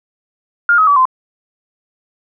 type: tone with pitch steps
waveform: sine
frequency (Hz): 1411 / 1271.7 / 1146.1 / 1032.9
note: F6 / D#6 / D6 / C6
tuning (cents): +17 / +37 / -43 / -23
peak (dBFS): -7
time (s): 0.69-1.054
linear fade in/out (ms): 2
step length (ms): 91
effects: none